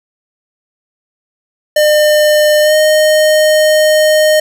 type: tone with pitch glide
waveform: square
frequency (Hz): 604 to 616.3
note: D5 to D#5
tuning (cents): +48 to -17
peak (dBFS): -7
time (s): 1.76-4.4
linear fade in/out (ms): 5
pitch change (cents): +35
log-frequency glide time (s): 2.62-2.74
effects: none